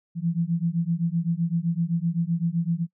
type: beating tone pair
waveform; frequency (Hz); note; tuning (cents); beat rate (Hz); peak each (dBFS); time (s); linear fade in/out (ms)
sine; 164.81 / 172.61; E3 / F3; 0 / -20; 7.8; -25; 0.15-2.87; 50
effects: noise-tail reverb RT60 0.1 s tail -24 dB re dry